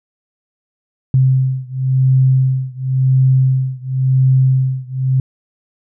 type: beating tone pair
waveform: sine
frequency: 130.7 / 131.64 Hz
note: C3 / C3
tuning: -1 / +11 cents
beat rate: 0.94 Hz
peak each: -13 / -14 dBFS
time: 1.14-5.2 s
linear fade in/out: 2 ms
effects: none